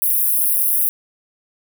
white high-pass noise, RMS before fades -17 dBFS, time 0.02-0.89 s, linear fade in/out 0 ms, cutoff 9700 Hz, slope 96 dB/octave, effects none

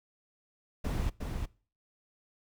brown noise with echo, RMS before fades -31 dBFS, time 0.84-1.1 s, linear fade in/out 10 ms, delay 360 ms, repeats 1, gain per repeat -4 dB, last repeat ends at 1.46 s, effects noise-tail reverb RT60 0.4 s tail -22 dB re dry

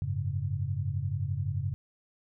sine chord, F# suspended second, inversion none, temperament just, 92.5 / 104.06 / 138.75 Hz, F#2 / G#2 / C#3, 0 / +4 / +2 cents, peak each -33 dBFS, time 0.02-1.74 s, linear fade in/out 0 ms, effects none

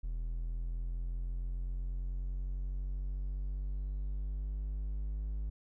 triangle linear sweep, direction up, 40.85 to 51.91 Hz, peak -32 dBFS, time 0.03-5.5 s, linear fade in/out 10 ms, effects none

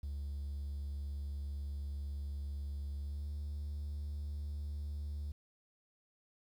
triangle tone with pitch glide, 71 to 73.38 Hz, C#2 to D2, +42 to -1 cents, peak -35 dBFS, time 0.03-5.32 s, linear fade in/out 5 ms, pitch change +57 cents, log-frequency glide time 3-3.29 s, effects tanh soft clip ceiling -33 dBFS + 11-bit

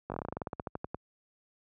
slowing click train, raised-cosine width 1 ms, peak -21 dBFS, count 18, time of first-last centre 0.1-0.946 s, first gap 19 ms, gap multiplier 1.11, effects high-pass 60 Hz 12 dB/octave

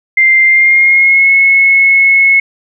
sine tone with pitch glide, 2093 to 2186 Hz, C7 to C#7, 0 to -25 cents, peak -4 dBFS, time 0.17-2.4 s, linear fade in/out 5 ms, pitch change +75 cents, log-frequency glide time 0.45-1.31 s, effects none

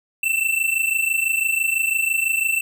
square tone pair together, 2662 / 2688 Hz, E7 / E7, +16 / +33 cents, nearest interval unison, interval 17 cents, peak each -22 dBFS, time 0.23-2.61 s, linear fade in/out 5 ms, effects none

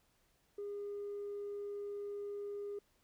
triangle tone with tanh clipping, 407.4 Hz, G#4, 33 cents flat, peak -40 dBFS, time 0.58-2.79 s, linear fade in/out 5 ms, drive 5 dB, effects pink hiss -74 dBFS RMS until 3.03 s

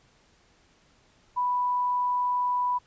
sine tone, 987.8 Hz, B5, in tune, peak -23 dBFS, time 1.36-2.79 s, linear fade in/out 20 ms, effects pink hiss -62 dBFS RMS until 2.86 s + resampled to 16000 Hz

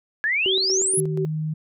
sine exponential sweep, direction up, 1661.2 to 11175 Hz, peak -19 dBFS, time 0.24-1 s, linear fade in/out 0 ms
sine tone with tremolo, 381.2 Hz, G4, 48 cents flat, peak -22 dBFS, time 0.46-1.25 s, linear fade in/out 0 ms, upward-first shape square, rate 4.2 Hz, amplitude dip 55%
sine tone, 155.56 Hz, D#3, in tune, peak -23 dBFS, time 0.97-1.54 s, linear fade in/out 10 ms
effects none

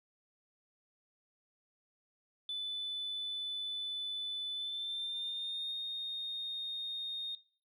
sine tone with pitch glide, 3498 to 3691 Hz, A7 to A#7, -11 to -18 cents, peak -35 dBFS, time 2.49-7.35 s, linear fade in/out 2 ms, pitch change +93 cents, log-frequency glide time 4.53-5.74 s, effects noise-tail reverb RT60 0.4 s tail -19 dB re dry + tanh soft clip ceiling -32 dBFS

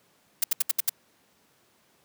blue noise bursts, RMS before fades -22 dBFS, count 6, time 0.42-0.895 s, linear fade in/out 5 ms, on 20 ms, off 71 ms, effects pink hiss -64 dBFS RMS until 2.04 s + high-pass 150 Hz 12 dB/octave

